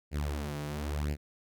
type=tone with flanger; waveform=sawtooth; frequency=73.42 Hz; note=D2; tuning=in tune; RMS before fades=-34 dBFS; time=0.11-1.17 s; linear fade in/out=50 ms; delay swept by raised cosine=0.41 to 6.31 ms; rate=0.99 Hz; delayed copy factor=+0.8; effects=none